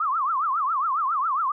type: tone with vibrato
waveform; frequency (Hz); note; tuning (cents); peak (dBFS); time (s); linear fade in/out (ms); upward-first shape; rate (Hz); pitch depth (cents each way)
sine; 1180; D6; +8; -21; 0-1.52; 5; triangle; 7.3; 280
effects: none